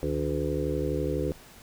harmonic tone with a mistuned harmonic, 72 Hz, D2, 34 cents flat, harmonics 1 / 2 / 4 / 5 / 6 / 7, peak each -33 / -33 / -33 / -33 / -33 / -33 dBFS, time 0.03-1.32 s, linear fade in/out 0 ms, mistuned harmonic 2, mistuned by +110 cents, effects pink hiss -51 dBFS RMS until 1.62 s

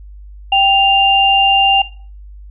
sine tone pair together, 784 / 2794 Hz, G5 / F7, 0 / 0 cents, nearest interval octave + minor seventh, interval 2200 cents, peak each -11 dBFS, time 0.52-1.82 s, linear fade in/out 5 ms, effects noise-tail reverb RT60 0.4 s tail -17 dB re dry + added 50 Hz sine -32 dBFS peak until 2.5 s

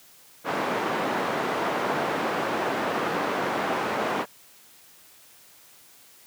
white band-pass noise, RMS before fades -27 dBFS, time 0.44-4.26 s, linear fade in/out 50 ms, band 210 to 1100 Hz, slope 12 dB/octave, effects white hiss -53 dBFS RMS until 6.26 s + high-pass 80 Hz 12 dB/octave

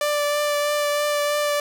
sawtooth tone with vibrato, 587.3 Hz, D5, in tune, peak -16 dBFS, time 0.01-1.6 s, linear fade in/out 2 ms, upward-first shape triangle, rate 3.1 Hz, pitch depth 15 cents each way, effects none

